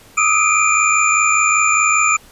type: tone cluster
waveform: sine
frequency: 1222 / 1287 / 2345 / 2448 / 7080 Hz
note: D#6 / E6 / D7 / D#7 / A8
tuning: -32 / -42 / -3 / -29 / +10 cents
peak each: -18 dBFS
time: 0.17-2.17 s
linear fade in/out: 10 ms
effects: pink hiss -45 dBFS RMS until 2.31 s + resampled to 32000 Hz